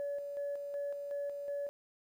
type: tone with tremolo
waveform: sine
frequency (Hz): 570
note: C#5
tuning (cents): +48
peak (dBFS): -33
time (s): 0-1.69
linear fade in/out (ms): 0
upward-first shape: square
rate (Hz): 2.7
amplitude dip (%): 45
effects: tanh soft clip ceiling -32 dBFS + 11-bit